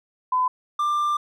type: tone pair in turn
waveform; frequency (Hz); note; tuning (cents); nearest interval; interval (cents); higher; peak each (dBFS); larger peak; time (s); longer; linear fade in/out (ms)
sine / triangle; 1011 / 1187.7; B5 / D6; +40 / +19; minor third; 279; second; -18; neither; 0.32-0.48 / 0.79-1.17; second; 5
effects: none